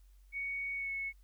sine tone with pitch glide, 2231 to 2200 Hz, C#7 to C#7, +11 to -14 cents, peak -35 dBFS, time 0.32-1.13 s, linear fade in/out 50 ms, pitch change -25 cents, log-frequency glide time 0.75-0.91 s, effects added 47 Hz sine -57 dBFS peak until 1.23 s + white hiss -75 dBFS RMS until 1.23 s

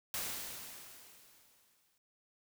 white noise with exponential decay, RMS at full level -37 dBFS, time 0.14-1.98 s, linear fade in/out 1 ms, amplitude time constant 400 ms, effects none

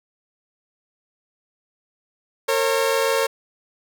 sawtooth tone pair together, 457.3 / 543.8 Hz, A#4 / C#5, -33 / -33 cents, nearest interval minor third, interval 300 cents, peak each -17 dBFS, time 2.48-3.27 s, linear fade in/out 10 ms, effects none

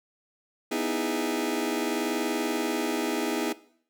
sawtooth chord, E major seventh, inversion second, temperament just, 247.2 / 309 / 329.6 / 412 Hz, B3 / D#4 / E4 / G#4, +2 / -12 / 0 / -14 cents, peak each -28 dBFS, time 0.71-3.53 s, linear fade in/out 10 ms, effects noise-tail reverb RT60 0.6 s tail -19 dB re dry

